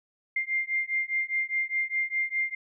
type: beating tone pair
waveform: sine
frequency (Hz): 2102 / 2106.9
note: C7 / C7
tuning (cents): +7 / +11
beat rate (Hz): 4.9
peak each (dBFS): -29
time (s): 0.36-2.55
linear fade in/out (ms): 5
effects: none